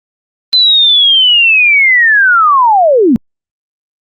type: linear sweep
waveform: sine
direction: down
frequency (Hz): 4072 to 209.4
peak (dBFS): -4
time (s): 0.53-3.16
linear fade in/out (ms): 0
effects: Opus 32 kbps